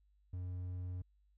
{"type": "tone", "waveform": "triangle", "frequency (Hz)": 90.4, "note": "F#2", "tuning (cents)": -40, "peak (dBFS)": -37, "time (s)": [0.33, 1.02], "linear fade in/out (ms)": 5, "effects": ["added 50 Hz sine -68 dBFS peak until 1.37 s"]}